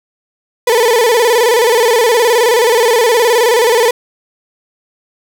35% pulse tone with vibrato, 466.2 Hz, A#4, in tune, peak -6 dBFS, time 0.67-3.91 s, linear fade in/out 5 ms, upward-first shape square, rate 19 Hz, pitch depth 91 cents each way, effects none

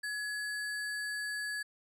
sine tone with sample-and-hold, 1692 Hz, G#6, 32 cents sharp, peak -34 dBFS, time 0.03-1.63 s, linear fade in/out 10 ms, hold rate 6300 Hz, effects low-pass 12000 Hz 12 dB/octave

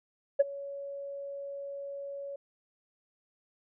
sine tone with ADSR envelope, 560 Hz, C#5, 18 cents sharp, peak -15 dBFS, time 0.39-2.36 s, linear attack 14 ms, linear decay 23 ms, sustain -22 dB, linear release 5 ms, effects tanh soft clip ceiling -15 dBFS

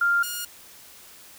sine / 5% pulse tone pair in turn, 1396.9 / 1428.7 Hz, F6 / F6, 0 / +39 cents, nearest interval unison, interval 39 cents, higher second, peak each -18 dBFS, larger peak neither, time 0.01-0.23 / 0.23-0.45 s, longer neither, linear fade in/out 5 ms, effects white hiss -48 dBFS RMS until 1.38 s

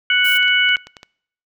harmonic tone, 740 Hz, F#5, in tune, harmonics 2 / 3 / 4, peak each -17 / -17 / -17 dBFS, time 0.1-0.76 s, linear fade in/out 2 ms
violet noise, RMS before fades -28 dBFS, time 0.24-0.38 s, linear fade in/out 10 ms
clicks, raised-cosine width 0.2 ms, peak -19 dBFS, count 10, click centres 0.259 / 0.319 / 0.36 / 0.429 / 0.481 / 0.69 / 0.768 / 0.87 / 0.968 / 1.031 s
effects noise-tail reverb RT60 0.7 s tail -26 dB re dry

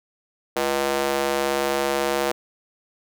square tone with high-pass filter, 69.3 Hz, C#2, in tune, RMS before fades -23 dBFS, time 0.56-2.32 s, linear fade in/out 5 ms, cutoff 480 Hz, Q 1.5, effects none

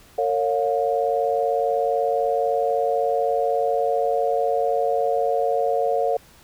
sine tone cluster, 455.9 / 556 / 712 Hz, A#4 / C#5 / F5, -39 / +5 / +33 cents, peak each -23 dBFS, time 0.18-6.17 s, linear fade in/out 5 ms, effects pink hiss -51 dBFS RMS until 6.43 s

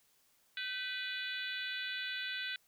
harmonic tone with a mistuned harmonic, 493.9 Hz, B4, in tune, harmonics 3 / 4 / 5 / 6 / 7 / 8 / 9, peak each -41 / -46 / -45 / -47 / -44 / -45 / -56 dBFS, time 0.57-2.56 s, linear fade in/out 2 ms, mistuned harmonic 3, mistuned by +56 cents, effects white hiss -71 dBFS RMS until 2.67 s

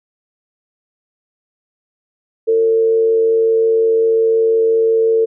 sine tone with frequency modulation, 450.7 Hz, A4, 42 cents sharp, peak -10 dBFS, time 2.47-5.26 s, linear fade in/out 20 ms, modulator 95.2 Hz, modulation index 0.25, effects none

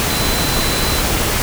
sine tone in noise, 4033 Hz, B7, 36 cents sharp, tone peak -24 dBFS, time 0.1-1.01 s, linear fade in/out 0 ms, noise pink, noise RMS -17 dBFS, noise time 0-1.42 s, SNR -10 dB, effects none

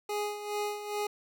25% pulse tone with tremolo, 415.3 Hz, G#4, in tune, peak -26 dBFS, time 0.09-1.07 s, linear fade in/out 5 ms, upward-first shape sine, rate 2.4 Hz, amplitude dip 65%, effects none

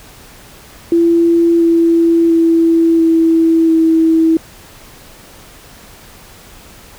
sine tone with pitch steps, 337.3 / 334 / 330.7 / 327.5 / 324.3 Hz, E4 / E4 / E4 / E4 / E4, +40 / +23 / +6 / -11 / -28 cents, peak -7 dBFS, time 0.92-4.37 s, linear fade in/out 2 ms, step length 690 ms, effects pink hiss -39 dBFS RMS until 6.98 s

